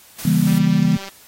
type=noise; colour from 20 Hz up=white; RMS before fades=-32 dBFS; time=0.18-0.59 s; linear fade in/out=10 ms
type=chord; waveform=sine; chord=C# diminished seventh; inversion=none; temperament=just; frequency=138.59 / 166.31 / 199.57 / 239.5 Hz; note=C#3 / E3 / G3 / Bb3; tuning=0 / +16 / +31 / +47 cents; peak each=-22 / -16 / -18 / -20 dBFS; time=0.25-0.97 s; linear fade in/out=5 ms
type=click train; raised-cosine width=0.2 ms; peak=-16 dBFS; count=121; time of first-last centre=0.47-1.085 s; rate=195 Hz
effects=white hiss -47 dBFS RMS until 1.27 s + AAC 48 kbps